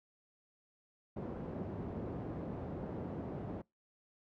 pink band-pass noise, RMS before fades -42 dBFS, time 1.16-3.62 s, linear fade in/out 10 ms, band 100 to 530 Hz, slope 12 dB/octave, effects noise-tail reverb RT60 0.2 s tail -25 dB re dry

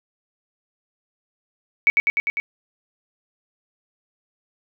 sine tone with echo, 2254 Hz, C#7, 28 cents sharp, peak -11 dBFS, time 1.87-1.9 s, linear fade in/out 0 ms, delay 100 ms, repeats 5, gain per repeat -2 dB, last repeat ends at 2.4 s, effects none

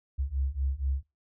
sine beating tone pair, 65.8 / 70 Hz, C2 / C#2, +10 / +18 cents, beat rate 4.2 Hz, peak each -30 / -29 dBFS, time 0.18-1.03 s, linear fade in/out 20 ms, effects noise-tail reverb RT60 0.3 s tail -26 dB re dry + tanh soft clip ceiling -19 dBFS

